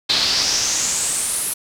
brown noise with band-pass filter sweep, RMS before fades -20 dBFS, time 0.09-1.54 s, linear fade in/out 10 ms, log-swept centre 4100 to 11000 Hz, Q 4.3, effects none

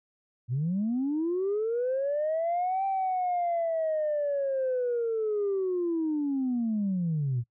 sine linear two-way sweep, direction up then down, 113.7 to 783 to 113.7 Hz, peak -24 dBFS, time 0.48-7.44 s, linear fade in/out 50 ms, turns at 2.85 s, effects noise-tail reverb RT60 0.1 s tail -22 dB re dry + tanh soft clip ceiling -22 dBFS

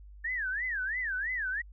sine tone with vibrato, 1743 Hz, A6, 17 cents flat, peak -30 dBFS, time 0.24-1.62 s, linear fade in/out 10 ms, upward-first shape sine, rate 3 Hz, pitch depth 270 cents each way, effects added 50 Hz sine -47 dBFS peak until 1.72 s

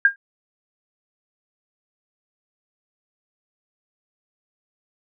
sine tone with exponential decay, 1611 Hz, G6, 47 cents sharp, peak -7 dBFS, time 0.05-0.16 s, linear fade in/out 2 ms, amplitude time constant 22 ms, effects none

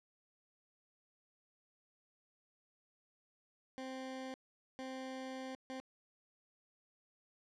20% pulse tone bursts at uneven times, 261.6 Hz, C4, in tune, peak -38 dBFS, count 3, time 3.78-4.34 / 4.79-5.55 / 5.7-5.8 s, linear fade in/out 0 ms, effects low-pass 6000 Hz 12 dB/octave

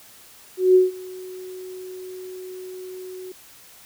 sine tone with ADSR envelope, 370 Hz, F#4, in tune, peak -9 dBFS, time 0.57-3.32 s, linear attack 180 ms, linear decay 160 ms, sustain -24 dB, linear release 3 ms, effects white hiss -48 dBFS RMS until 3.85 s

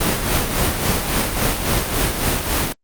pink noise with tremolo, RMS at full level -17 dBFS, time 0-2.73 s, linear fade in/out 10 ms, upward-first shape sine, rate 3.6 Hz, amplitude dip 50%, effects Opus 32 kbps

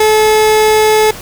30% pulse tone, 431.5 Hz, A4, 34 cents flat, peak -4 dBFS, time 0-1.11 s, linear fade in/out 5 ms, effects pink hiss -29 dBFS RMS until 1.21 s

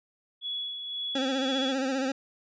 sine tone with tremolo, 3382 Hz, G#7, 31 cents sharp, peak -30 dBFS, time 0.41-1.75 s, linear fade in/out 50 ms, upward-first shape sine, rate 1.9 Hz, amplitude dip 45%
25% pulse tone with vibrato, 265.6 Hz, C4, 26 cents sharp, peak -23 dBFS, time 1.15-2.12 s, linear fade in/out 5 ms, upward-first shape sine, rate 15 Hz, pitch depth 63 cents each way
effects resampled to 16000 Hz

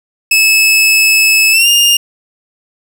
sawtooth tone with pitch glide, 2600 to 2819 Hz, E7 to F7, -24 to +16 cents, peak -3 dBFS, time 0.31-1.97 s, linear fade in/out 5 ms, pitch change +140 cents, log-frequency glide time 1.51-1.68 s, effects none

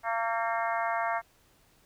harmonic tone with a mistuned harmonic, 228.7 Hz, A#3, 33 cents flat, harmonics 3 / 4 / 5 / 6 / 7 / 8 / 9, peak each -31 / -33 / -35 / -37 / -38 / -39 / -40 dBFS, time 0.03-1.22 s, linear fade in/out 50 ms, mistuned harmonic 9, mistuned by +67 cents, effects pink hiss -64 dBFS RMS until 1.85 s

